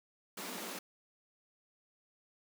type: high-pass noise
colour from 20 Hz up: pink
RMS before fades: -43 dBFS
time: 0.37-0.79 s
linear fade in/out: 5 ms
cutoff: 180 Hz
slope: 96 dB/octave
effects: none

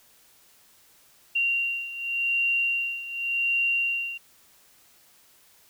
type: beating tone pair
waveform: sine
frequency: 2763 / 2763.88 Hz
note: F7 / F7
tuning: -19 / -19 cents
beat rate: 0.88 Hz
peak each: -29 / -25 dBFS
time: 1.35-4.18 s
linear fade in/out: 10 ms
effects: white hiss -58 dBFS RMS until 5.69 s

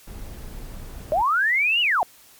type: noise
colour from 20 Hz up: brown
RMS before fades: -36 dBFS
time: 0.07-1.22 s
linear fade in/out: 5 ms
type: linear two-way sweep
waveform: sine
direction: up then down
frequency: 575 to 2960 to 648 Hz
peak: -17 dBFS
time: 1.12-2.03 s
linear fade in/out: 0 ms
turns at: 1.81 s
effects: white hiss -51 dBFS RMS until 2.39 s + MP3 96 kbps

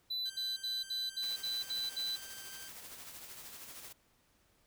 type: tone bursts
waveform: triangle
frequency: 3991 Hz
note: B7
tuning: 17 cents sharp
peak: -33 dBFS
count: 8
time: 0.1-2.162 s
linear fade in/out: 10 ms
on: 200 ms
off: 66 ms
type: tone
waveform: 10% pulse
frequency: 1568 Hz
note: G6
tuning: in tune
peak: -40 dBFS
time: 0.25-2.69 s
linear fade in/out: 10 ms
type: noise with tremolo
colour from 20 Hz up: white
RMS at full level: -48 dBFS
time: 1.22-3.93 s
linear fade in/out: 10 ms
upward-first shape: sine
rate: 13 Hz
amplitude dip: 40%
effects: pink hiss -71 dBFS RMS until 4.66 s

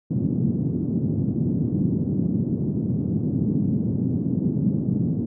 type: band-pass noise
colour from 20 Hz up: white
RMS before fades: -23 dBFS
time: 0.1-5.26 s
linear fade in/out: 10 ms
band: 110 to 250 Hz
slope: 24 dB/octave
effects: none

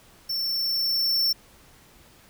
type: tone with level ramp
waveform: square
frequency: 5410 Hz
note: E8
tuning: 44 cents sharp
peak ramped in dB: -26 to -20 dBFS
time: 0.29-1.33 s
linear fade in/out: 10 ms
effects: pink hiss -54 dBFS RMS until 2.29 s

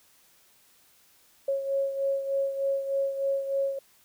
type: beating tone pair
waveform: sine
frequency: 548 / 551.3 Hz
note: C#5 / C#5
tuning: -20 / -10 cents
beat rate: 3.3 Hz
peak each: -26 / -33 dBFS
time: 1.48-3.79 s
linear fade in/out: 5 ms
effects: white hiss -61 dBFS RMS until 4.04 s

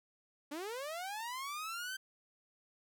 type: linear sweep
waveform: sawtooth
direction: up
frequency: 276.9 to 1568 Hz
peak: -36 dBFS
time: 0.51-1.97 s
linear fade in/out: 10 ms
effects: none

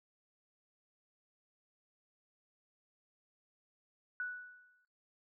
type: tone with exponential decay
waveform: sine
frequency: 1478 Hz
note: F#6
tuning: 2 cents flat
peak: -34 dBFS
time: 4.2-4.85 s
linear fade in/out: 1 ms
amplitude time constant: 140 ms
effects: noise-tail reverb RT60 0.2 s tail -18 dB re dry

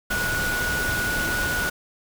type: tone in noise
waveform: sine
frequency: 1462 Hz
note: F#6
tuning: 21 cents flat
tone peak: -24 dBFS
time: 0.1-1.7 s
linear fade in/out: 10 ms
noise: pink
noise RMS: -28 dBFS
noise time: 0.1-1.7 s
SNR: +1 dB
effects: none

